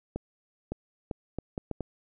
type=accelerating click train; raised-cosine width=2 ms; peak=-19 dBFS; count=7; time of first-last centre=0.16-1.807 s; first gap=560 ms; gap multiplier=0.7; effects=none